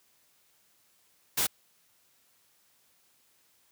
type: noise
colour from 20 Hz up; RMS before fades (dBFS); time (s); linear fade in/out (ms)
white; -27; 1.37-1.47; 10
effects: white hiss -67 dBFS RMS until 3.71 s + high-pass 60 Hz 12 dB/octave